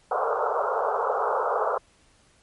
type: band-pass noise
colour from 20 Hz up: pink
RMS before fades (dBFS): -25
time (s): 0.11-1.78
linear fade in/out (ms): 5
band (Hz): 420 to 1400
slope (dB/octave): 96
effects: pink hiss -60 dBFS RMS until 2.42 s + MP3 48 kbps